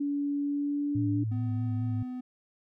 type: tone with pitch glide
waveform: sine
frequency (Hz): 285.9 to 290.9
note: D4 to D4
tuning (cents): -46 to -16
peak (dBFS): -27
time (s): 0-1.24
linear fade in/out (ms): 10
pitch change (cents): +30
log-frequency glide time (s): 0.42-1.11
type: tone with vibrato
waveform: sine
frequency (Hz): 110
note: A2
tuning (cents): 0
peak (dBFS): -28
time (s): 0.95-2.03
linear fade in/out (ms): 5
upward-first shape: sine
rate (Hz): 4.7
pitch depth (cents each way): 53
type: tone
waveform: triangle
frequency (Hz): 251.8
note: B3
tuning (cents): +34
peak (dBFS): -32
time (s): 1.31-2.21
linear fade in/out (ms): 10
effects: none